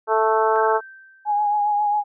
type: harmonic tone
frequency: 220 Hz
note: A3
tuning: in tune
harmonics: 2 / 3 / 4 / 5 / 6 / 7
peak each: -20 / -24 / -20 / -25 / -25 / -31 dBFS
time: 0.07-0.81 s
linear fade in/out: 50 ms
type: tone with exponential decay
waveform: sine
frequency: 1558 Hz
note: G6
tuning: 11 cents flat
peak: -27 dBFS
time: 0.56-1.67 s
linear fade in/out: 0 ms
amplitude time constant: 240 ms
type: tone with vibrato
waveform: sine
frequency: 830.6 Hz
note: G#5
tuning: in tune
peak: -17 dBFS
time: 1.25-2.04 s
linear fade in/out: 50 ms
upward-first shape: triangle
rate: 7.4 Hz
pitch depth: 33 cents each way
effects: none